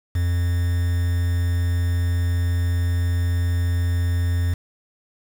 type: tone with quantisation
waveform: triangle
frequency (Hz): 87.31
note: F2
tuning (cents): 0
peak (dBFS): -16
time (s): 0.15-4.54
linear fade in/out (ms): 5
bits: 6
effects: none